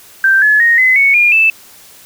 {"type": "tone with pitch steps", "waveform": "sine", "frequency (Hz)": [1568, 1709.9, 1864.7, 2033, 2217, 2418, 2637], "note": ["G6", "A6", "A#6", "B6", "C#7", "D7", "E7"], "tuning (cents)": [0, -50, 0, 50, 0, 50, 0], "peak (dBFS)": -6, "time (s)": [0.24, 1.5], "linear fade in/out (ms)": 2, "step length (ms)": 180, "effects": ["white hiss -40 dBFS RMS until 2.05 s"]}